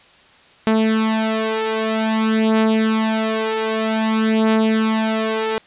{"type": "beating tone pair", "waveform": "sawtooth", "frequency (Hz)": [220, 220.52], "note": ["A3", "A3"], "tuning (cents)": [0, 4], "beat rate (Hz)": 0.52, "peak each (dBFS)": [-16, -14], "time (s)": [0.67, 5.58], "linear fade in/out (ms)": 0, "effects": ["white hiss -49 dBFS RMS until 5.66 s", "resampled to 8000 Hz"]}